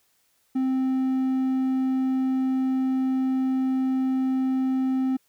triangle tone with hard clipping, 261.6 Hz, C4, in tune, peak -22 dBFS, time 0.55-5.17 s, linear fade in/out 10 ms, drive 6 dB, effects white hiss -67 dBFS RMS until 5.28 s

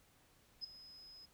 sine tone with ADSR envelope, 5070 Hz, D#8, 32 cents sharp, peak -38 dBFS, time 0.61-1.26 s, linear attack 31 ms, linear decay 8 ms, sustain -16 dB, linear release 12 ms, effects pink hiss -69 dBFS RMS until 1.33 s

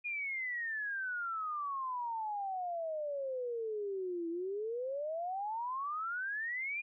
sine exponential two-way sweep, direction down then up, 2456 to 329.6 to 2456 Hz, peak -35 dBFS, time 0.04-6.82 s, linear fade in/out 20 ms, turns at 4.29 s, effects none

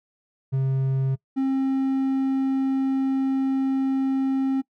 triangle tone pair in turn, 133.7 / 267.4 Hz, C3 / C4, +38 / +38 cents, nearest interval octave, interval 1200 cents, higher second, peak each -18 dBFS, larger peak neither, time 0.52-1.16 / 1.36-4.62 s, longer second, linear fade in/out 20 ms, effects noise-tail reverb RT60 0.1 s tail -22 dB re dry

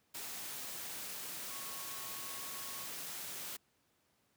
sine tone in noise, 1100 Hz, C#6, 14 cents flat, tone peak -53 dBFS, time 1.5-2.86 s, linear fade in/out 10 ms, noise white, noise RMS -44 dBFS, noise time 0.14-3.57 s, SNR -12 dB, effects pink hiss -75 dBFS RMS until 4.36 s + high-pass 100 Hz 12 dB/octave

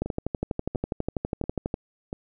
two click trains, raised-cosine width 2 ms, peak -13 / -18 dBFS, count 22 / 4, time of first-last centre 0.02-1.741 / 0.06-2.129 s, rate 12.2 / 1.45 Hz, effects none

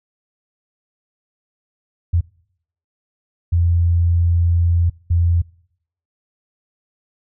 sine tone bursts at uneven times, 85.6 Hz, F2, 34 cents flat, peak -12 dBFS, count 3, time 2.13-2.21 / 3.52-4.9 / 5.1-5.42 s, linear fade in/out 10 ms, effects noise-tail reverb RT60 0.7 s tail -25 dB re dry

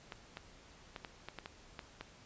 clicks, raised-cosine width 0.3 ms, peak -27 dBFS, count 9, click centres 0.122 / 0.371 / 0.962 / 1.048 / 1.286 / 1.387 / 1.459 / 1.792 / 2.01 s, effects pink hiss -59 dBFS RMS until 2.25 s + resampled to 16000 Hz

